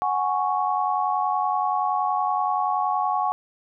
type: chord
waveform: sine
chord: F# suspended second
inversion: none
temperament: equal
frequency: 740 / 830.6 / 1108.7 Hz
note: F#5 / G#5 / C#6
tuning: 0 / 0 / 0 cents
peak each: -25 dBFS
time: 0.02-3.32 s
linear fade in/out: 0 ms
effects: none